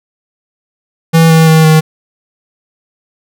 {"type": "tone with pitch steps", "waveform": "square", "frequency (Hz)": [163.6, 161.44, 159.31, 157.21], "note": ["E3", "E3", "D#3", "D#3"], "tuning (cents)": [-13, -36, 41, 18], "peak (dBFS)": -4, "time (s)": [1.13, 1.81], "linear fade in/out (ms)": 20, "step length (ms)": 170, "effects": []}